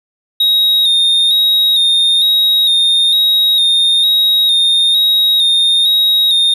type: tone with vibrato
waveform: triangle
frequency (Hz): 3729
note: A#7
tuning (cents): 0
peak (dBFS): -7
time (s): 0.4-6.54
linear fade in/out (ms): 5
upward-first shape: square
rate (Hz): 1.1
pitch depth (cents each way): 31
effects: none